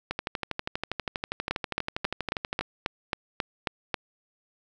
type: two click trains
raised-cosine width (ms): 0.3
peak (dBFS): -13 / -10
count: 32 / 10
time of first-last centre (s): 0.11-2.61 / 1.51-3.942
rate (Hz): 12.4 / 3.7
effects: none